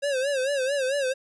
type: tone with vibrato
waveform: square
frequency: 543 Hz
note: C#5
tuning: 36 cents flat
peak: -24 dBFS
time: 0.02-1.14 s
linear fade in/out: 20 ms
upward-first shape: sine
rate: 4.5 Hz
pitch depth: 110 cents each way
effects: resampled to 24000 Hz